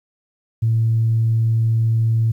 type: tone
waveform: sine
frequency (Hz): 113.2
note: A2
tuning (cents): +50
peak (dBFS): -13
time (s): 0.62-2.32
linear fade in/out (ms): 10
effects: tanh soft clip ceiling -9 dBFS + 9-bit